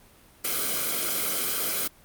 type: noise with comb filter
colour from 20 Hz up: white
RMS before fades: -27 dBFS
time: 0.44-1.88 s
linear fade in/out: 10 ms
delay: 1.1 ms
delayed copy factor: -1
effects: pink hiss -55 dBFS RMS until 2.04 s + Opus 32 kbps